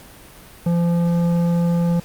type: tone with tanh clipping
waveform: triangle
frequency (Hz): 171.4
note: F3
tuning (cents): -32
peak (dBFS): -17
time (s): 0.66-2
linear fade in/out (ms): 5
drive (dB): 15
effects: pink hiss -43 dBFS RMS until 2.04 s + Opus 48 kbps